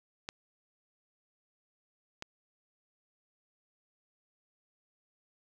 clicks, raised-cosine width 0.2 ms, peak -20 / -22 dBFS, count 2, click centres 0.289 / 2.224 s, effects none

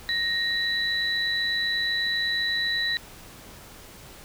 sine tone pair together, 1866 / 3954 Hz, A#6 / B7, +1 / +1 cents, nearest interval octave + minor second, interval 1300 cents, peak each -26 dBFS, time 0.09-2.97 s, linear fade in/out 0 ms, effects pink hiss -46 dBFS RMS until 4.24 s

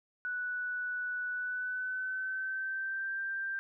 sine tone with pitch glide, 1480 to 1577.1 Hz, F#6 to G6, 0 to +10 cents, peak -33 dBFS, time 0.25-3.59 s, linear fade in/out 0 ms, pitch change +110 cents, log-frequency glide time 1.31-3.16 s, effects none

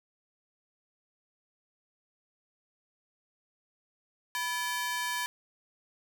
sawtooth ring-modulated tone, 1351 Hz, E6, 42 cents sharp, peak -24 dBFS, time 4.35-5.26 s, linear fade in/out 0 ms, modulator 368 Hz, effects none

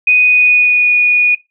sine tone with pitch glide, 2489 to 2459 Hz, D#7 to D#7, 0 to -21 cents, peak -6 dBFS, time 0.07-1.35 s, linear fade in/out 5 ms, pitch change -21 cents, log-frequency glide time 0.23-0.93 s, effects noise-tail reverb RT60 0.2 s tail -20 dB re dry

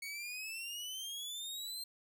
sawtooth exponential sweep, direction up, 2217 to 4186 Hz, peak -38 dBFS, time 0.02-1.84 s, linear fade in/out 5 ms, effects none

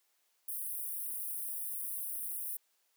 white high-pass noise, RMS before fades -39 dBFS, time 0.48-2.57 s, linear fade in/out 5 ms, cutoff 9100 Hz, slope 96 dB/octave, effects white hiss -75 dBFS RMS until 2.96 s + high-pass 400 Hz 12 dB/octave

